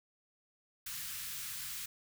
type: band-stop noise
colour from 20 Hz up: white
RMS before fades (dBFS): -42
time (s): 0.86-1.86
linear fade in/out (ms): 5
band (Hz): 170 to 1300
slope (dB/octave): 24
effects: none